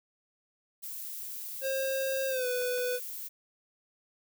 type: noise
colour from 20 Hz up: violet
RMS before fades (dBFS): -40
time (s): 0.82-3.29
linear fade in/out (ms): 20
type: tone with pitch glide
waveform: square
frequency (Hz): 535 to 496.3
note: C5 to B4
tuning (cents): +38 to +8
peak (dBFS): -30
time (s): 1.61-3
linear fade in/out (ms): 50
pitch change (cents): -130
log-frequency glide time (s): 2.28-2.47
type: clicks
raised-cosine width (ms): 0.3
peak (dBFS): -35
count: 2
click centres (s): 2.618 / 2.779
effects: none